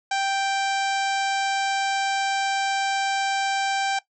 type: harmonic tone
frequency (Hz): 784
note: G5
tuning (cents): 0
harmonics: 1 / 2 / 3 / 4 / 5 / 6 / 7 / 8 / 9 / 10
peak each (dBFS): -23 / -29 / -33 / -35 / -37 / -39 / -40 / -41 / -42 / -43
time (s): 0.11-3.99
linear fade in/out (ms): 5
effects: noise-tail reverb RT60 0.1 s tail -17 dB re dry